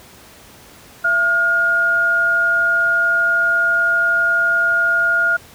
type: tone pair together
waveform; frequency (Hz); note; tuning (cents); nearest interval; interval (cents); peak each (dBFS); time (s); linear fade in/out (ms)
sine; 672 / 1423.9; E5 / F6; +33 / +33; octave + minor second; 1300; -25 / -13; 1.04-5.37; 10
effects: pink hiss -43 dBFS RMS until 5.54 s + high-pass 60 Hz 12 dB/octave